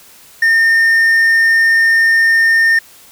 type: tone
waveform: triangle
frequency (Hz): 1819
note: A#6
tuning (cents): -43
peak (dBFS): -6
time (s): 0.42-2.79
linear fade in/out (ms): 5
effects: white hiss -42 dBFS RMS until 3.11 s